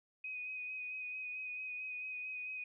sine tone with vibrato, 2504 Hz, D#7, 10 cents sharp, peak -40 dBFS, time 0.24-2.64 s, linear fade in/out 5 ms, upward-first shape sine, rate 4.5 Hz, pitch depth 21 cents each way, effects none

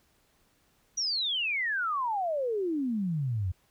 sine exponential sweep, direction down, 5900 to 85.8 Hz, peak -27 dBFS, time 0.97-3.52 s, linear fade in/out 10 ms, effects pink hiss -68 dBFS RMS until 3.7 s

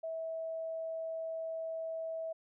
sine tone, 650 Hz, E5, 24 cents flat, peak -36 dBFS, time 0.03-2.33 s, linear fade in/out 10 ms, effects none

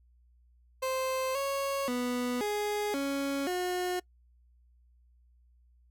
30% pulse tone with pitch steps, 522 / 552 / 246.6 / 416.1 / 277.8 / 361.1 Hz, C5 / C#5 / B3 / G#4 / C#4 / F#4, -4 / -7 / -2 / +3 / +4 / -42 cents, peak -27 dBFS, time 0.82-4 s, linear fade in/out 10 ms, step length 530 ms, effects noise-tail reverb RT60 0.1 s tail -24 dB re dry + added 60 Hz sine -60 dBFS peak until 5.9 s

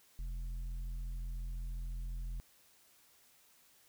triangle tone with tanh clipping, 42.82 Hz, F1, 33 cents flat, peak -39 dBFS, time 0.19-2.4 s, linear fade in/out 0 ms, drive 11 dB, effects white hiss -66 dBFS RMS until 3.88 s

